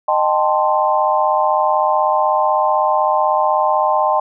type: chord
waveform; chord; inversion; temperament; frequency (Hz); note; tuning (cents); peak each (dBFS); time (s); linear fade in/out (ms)
sine; A half-diminished seventh; second; equal with one note detuned; 616.9 / 784 / 880 / 1046.5; Eb5 / G5 / A5 / C6; -15 / 0 / 0 / 0; -18; 0.08-4.2; 5
effects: none